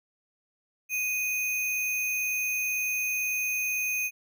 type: tone with sample-and-hold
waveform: sine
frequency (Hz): 2489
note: D#7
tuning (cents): 0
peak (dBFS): -26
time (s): 0.89-4.11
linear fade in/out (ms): 50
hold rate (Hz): 8820
effects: none